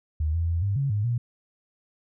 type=tone with pitch steps; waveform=sine; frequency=77.2 / 83.6 / 84.3 / 99.9 / 138.5 / 103.9 / 119.4 Hz; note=D#2 / E2 / E2 / G2 / C#3 / G#2 / A#2; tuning=-13 / +25 / +39 / +33 / -1 / +1 / +42 cents; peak=-22 dBFS; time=0.2-1.18 s; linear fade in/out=5 ms; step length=140 ms; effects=none